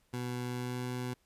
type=tone with pitch glide; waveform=20% pulse; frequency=123.47 to 124.69 Hz; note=B2 to B2; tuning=0 to +17 cents; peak=-30 dBFS; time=0.13-1.14 s; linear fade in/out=10 ms; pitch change=+17 cents; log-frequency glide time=0.47-0.85 s; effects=pink hiss -72 dBFS RMS until 1.25 s + resampled to 32000 Hz